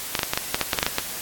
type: clicks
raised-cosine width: 0.2 ms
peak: -3 dBFS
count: 12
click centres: 0.152 / 0.192 / 0.232 / 0.335 / 0.375 / 0.545 / 0.613 / 0.732 / 0.788 / 0.829 / 0.865 / 0.984 s
effects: white hiss -32 dBFS RMS until 1.21 s + AAC 64 kbps